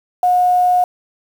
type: tone with quantisation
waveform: sine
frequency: 722 Hz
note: F#5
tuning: 43 cents flat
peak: -10 dBFS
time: 0.23-0.84 s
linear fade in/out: 2 ms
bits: 6
effects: none